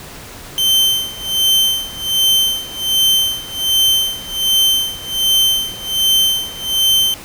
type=tone with tremolo; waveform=40% pulse; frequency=3100 Hz; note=G7; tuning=20 cents flat; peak=-9 dBFS; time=0.58-7.14 s; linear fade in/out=0 ms; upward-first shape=sine; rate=1.3 Hz; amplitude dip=90%; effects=pink hiss -34 dBFS RMS until 7.24 s